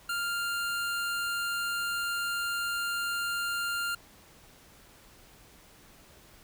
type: tone pair together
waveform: square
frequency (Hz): 1397 / 2794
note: F6 / F7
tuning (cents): 0 / 0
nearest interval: octave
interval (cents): 1200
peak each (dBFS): -31 / -38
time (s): 0.09-3.95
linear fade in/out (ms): 5
effects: pink hiss -56 dBFS RMS until 6.43 s